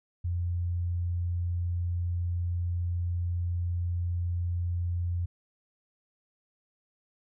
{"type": "tone", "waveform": "sine", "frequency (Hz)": 87.31, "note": "F2", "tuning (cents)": 0, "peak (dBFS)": -27, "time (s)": [0.24, 5.26], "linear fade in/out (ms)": 10, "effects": []}